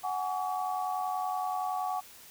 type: chord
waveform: sine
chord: F# suspended second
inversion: none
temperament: equal with one note detuned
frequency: 740 / 830.6 / 1136 Hz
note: F#5 / G#5 / C#6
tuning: 0 / 0 / +42 cents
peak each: -32 / -36 / -36 dBFS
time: 0.03-2.01 s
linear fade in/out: 20 ms
effects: white hiss -52 dBFS RMS until 2.3 s

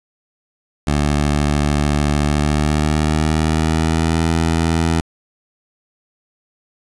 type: tone with pitch glide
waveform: 15% pulse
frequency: 73.42 to 81.94 Hz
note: D2 to E2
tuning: 0 to -10 cents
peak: -8 dBFS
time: 0.87-5.01 s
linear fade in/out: 5 ms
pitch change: +190 cents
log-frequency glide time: 2.21-4.23 s
effects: resampled to 24000 Hz + 8-bit

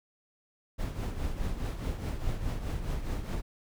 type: noise with tremolo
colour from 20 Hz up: brown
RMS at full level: -30 dBFS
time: 0.78-3.42 s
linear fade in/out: 20 ms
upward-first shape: triangle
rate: 4.8 Hz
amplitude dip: 65%
effects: none

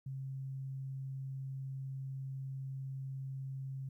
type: tone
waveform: sine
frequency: 134.2 Hz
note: C3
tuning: 44 cents sharp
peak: -39 dBFS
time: 0.06-3.89 s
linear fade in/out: 5 ms
effects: 13-bit

